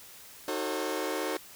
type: chord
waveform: sawtooth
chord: D# diminished seventh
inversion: none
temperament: just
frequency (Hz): 311.1 / 373.4 / 448 / 537.6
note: D#4 / F#4 / A4 / C5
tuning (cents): 0 / +16 / +31 / +47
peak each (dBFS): -32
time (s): 0.48-1.37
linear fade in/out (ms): 2
effects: white hiss -50 dBFS RMS until 1.55 s